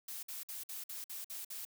blue noise bursts, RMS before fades -44 dBFS, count 8, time 0.08-1.651 s, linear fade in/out 5 ms, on 150 ms, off 53 ms, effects none

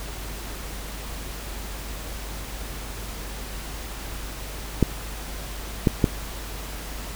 clicks, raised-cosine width 3 ms, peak -3 dBFS, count 3, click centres 4.827 / 5.872 / 6.042 s, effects added 50 Hz sine -34 dBFS peak until 7.15 s + pink hiss -37 dBFS RMS until 7.15 s

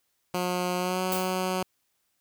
10% pulse tone with pitch glide, 179.9 to 185.28 Hz, F#3 to F#3, -48 to +3 cents, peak -18 dBFS, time 0.34-1.63 s, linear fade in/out 5 ms, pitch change +51 cents, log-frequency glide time 0.78-1.01 s
blue noise with exponential decay, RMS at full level -29 dBFS, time 1.12-1.43 s, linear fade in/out 0 ms, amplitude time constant 67 ms
effects white hiss -74 dBFS RMS until 2.2 s

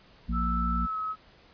harmonic tone, 58 Hz, A#1, 8 cents flat, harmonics 1 / 3 / 4, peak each -28 / -33 / -34 dBFS, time 0.28-0.87 s, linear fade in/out 20 ms
sine tone with pitch glide, 1318.5 to 1281.7 Hz, E6 to E6, 0 to -49 cents, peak -29 dBFS, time 0.32-1.16 s, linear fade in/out 50 ms, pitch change -49 cents, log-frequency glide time 0.81-0.98 s
effects pink hiss -57 dBFS RMS until 1.53 s + resampled to 11025 Hz

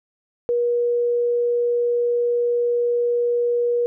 sine tone, 479.4 Hz, A#4, 48 cents sharp, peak -17 dBFS, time 0.49-3.86 s, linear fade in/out 0 ms, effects none

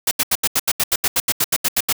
white noise bursts, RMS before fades -17 dBFS, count 16, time 0.07-1.927 s, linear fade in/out 5 ms, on 42 ms, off 79 ms, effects none

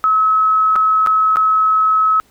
sine tone with dropouts, 1287 Hz, E6, 42 cents flat, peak -10 dBFS, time 0.04-2.2 s, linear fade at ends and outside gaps 0 ms, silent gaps 0.756-0.761 / 1.063-1.071 / 1.359-1.369 s, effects pink hiss -54 dBFS RMS until 2.3 s

